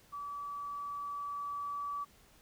sine tone with level ramp, 1149 Hz, D6, 38 cents flat, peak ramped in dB -39 to -35 dBFS, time 0.12-2.05 s, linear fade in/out 20 ms, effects pink hiss -63 dBFS RMS until 2.41 s

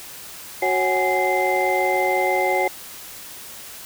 sine tone cluster, 370.3 / 548 / 747 / 833 / 2078 Hz, F#4 / C#5 / F#5 / G#5 / C7, +1 / -20 / +16 / +5 / -12 cents, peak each -23 dBFS, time 0.62-2.68 s, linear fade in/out 5 ms, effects tanh soft clip ceiling -10 dBFS + white hiss -38 dBFS RMS until 3.85 s

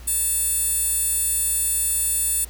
15% pulse tone with high-pass filter, 880 Hz, A5, in tune, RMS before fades -22 dBFS, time 0.07-2.45 s, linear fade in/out 10 ms, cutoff 10000 Hz, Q 2.3, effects added 60 Hz sine -37 dBFS peak until 2.49 s + pink hiss -47 dBFS RMS until 2.49 s

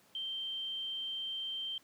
sine tone, 3136 Hz, G7, in tune, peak -36 dBFS, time 0.15-1.78 s, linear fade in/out 2 ms, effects pink hiss -65 dBFS RMS until 1.83 s + high-pass 150 Hz 12 dB/octave

